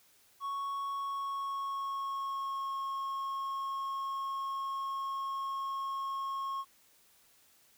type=tone with pitch glide; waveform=triangle; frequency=1108.7 to 1087.1 Hz; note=C#6 to C#6; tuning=0 to -34 cents; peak=-32 dBFS; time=0.4-6.65 s; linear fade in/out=50 ms; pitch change=-34 cents; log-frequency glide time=0.94-2.77 s; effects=white hiss -65 dBFS RMS until 7.77 s